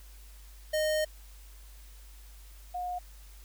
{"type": "tone pair in turn", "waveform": ["square", "sine"], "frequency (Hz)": [617, 718.7], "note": ["D#5", "F5"], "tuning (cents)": [-15, 49], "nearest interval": "minor third", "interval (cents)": 264, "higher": "second", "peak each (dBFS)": [-27, -32], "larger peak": "first", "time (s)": [[0.73, 1.05], [2.74, 2.99]], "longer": "first", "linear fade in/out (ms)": 10, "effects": ["added 50 Hz sine -48 dBFS peak until 3.44 s", "white hiss -58 dBFS RMS until 3.44 s"]}